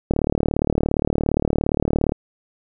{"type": "click train", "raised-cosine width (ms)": 2, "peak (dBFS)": -5, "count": 76, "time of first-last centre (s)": [0.11, 2.121], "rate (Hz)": 37.3, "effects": []}